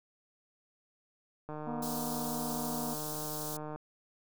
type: click train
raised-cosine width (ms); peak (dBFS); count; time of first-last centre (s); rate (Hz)
1; -28; 346; 1.49-3.76; 152
type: harmonic tone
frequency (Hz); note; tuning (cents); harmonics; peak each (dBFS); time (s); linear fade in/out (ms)
238.5; A#3; +40; 1 / 2 / 3 / 4 / 5; -37 / -50 / -43 / -46 / -54; 1.66-2.95; 20
type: high-pass noise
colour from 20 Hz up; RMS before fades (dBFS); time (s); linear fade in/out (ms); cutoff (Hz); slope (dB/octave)
white; -41; 1.82-3.57; 5; 4000; 24
effects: none